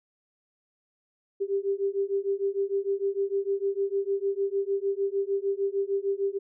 sine beating tone pair, 392 / 398.6 Hz, G4 / G4, 0 / +29 cents, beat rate 6.6 Hz, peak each -28 dBFS, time 1.4-6.39 s, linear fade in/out 20 ms, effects none

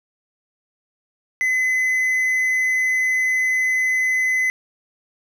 triangle tone, 2028 Hz, B6, 45 cents sharp, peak -15 dBFS, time 1.41-4.5 s, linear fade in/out 0 ms, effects none

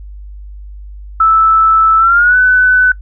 sine tone with pitch glide, 1315 to 1501.8 Hz, E6 to F#6, -5 to +25 cents, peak -5 dBFS, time 1.2-2.92 s, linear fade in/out 5 ms, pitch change +230 cents, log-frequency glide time 1.98-2.37 s, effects noise-tail reverb RT60 0.1 s tail -22 dB re dry + added 50 Hz sine -27 dBFS peak until 3.01 s

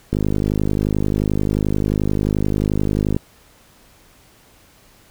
click train, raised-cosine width 3 ms, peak -6 dBFS, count 157, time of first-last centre 0.13-3.165 s, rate 51.4 Hz, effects pink hiss -51 dBFS RMS until 5.1 s

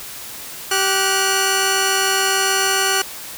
10% pulse tone pair together, 387.4 / 1462.6 Hz, G4 / F#6, -20 / -20 cents, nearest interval octave + major seventh, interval 2300 cents, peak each -10 dBFS, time 0.71-3.02 s, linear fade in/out 5 ms, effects white hiss -33 dBFS RMS until 3.37 s

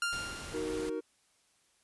sawtooth tone with exponential decay, 1396.9 Hz, F6, in tune, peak -25 dBFS, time 0.02-0.94 s, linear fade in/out 2 ms, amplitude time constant 200 ms
pink noise, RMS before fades -44 dBFS, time 0.12-0.9 s, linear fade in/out 10 ms
triangle chord, D# minor, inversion none, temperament just, 311.1 / 373.4 / 466.7 Hz, D#4 / F#4 / A#4, 0 / +16 / +2 cents, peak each -36 / -37 / -34 dBFS, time 0.53-1.01 s, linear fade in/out 20 ms
effects white hiss -70 dBFS RMS until 1.83 s + resampled to 24000 Hz

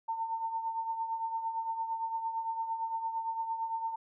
sine tone with tremolo, 904 Hz, A5, 47 cents sharp, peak -29 dBFS, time 0.08-3.96 s, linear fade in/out 10 ms, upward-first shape triangle, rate 8.8 Hz, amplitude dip 65%, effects none

